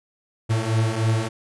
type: beating tone pair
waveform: 45% pulse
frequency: 109.5 / 112.8 Hz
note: A2 / A2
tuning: -8 / +44 cents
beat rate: 3.3 Hz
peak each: -24 / -21 dBFS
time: 0.49-1.29 s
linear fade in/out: 20 ms
effects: resampled to 24000 Hz